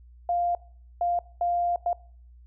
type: tone bursts at uneven times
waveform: sine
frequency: 698.5 Hz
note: F5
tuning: in tune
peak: -22 dBFS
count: 4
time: 0.29-0.55 / 1.01-1.19 / 1.41-1.76 / 1.86-1.93 s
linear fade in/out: 2 ms
effects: noise-tail reverb RT60 0.5 s tail -22 dB re dry + added 60 Hz sine -48 dBFS peak until 2.46 s